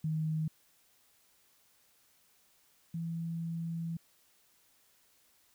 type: tone pair in turn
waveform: sine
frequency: 157.1 / 166.16 Hz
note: D#3 / E3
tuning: +17 / +14 cents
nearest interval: minor second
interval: 97 cents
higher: second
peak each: -30 / -34 dBFS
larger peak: first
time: 0.04-0.48 / 2.94-3.97 s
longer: second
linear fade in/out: 5 ms
effects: white hiss -68 dBFS RMS until 5.54 s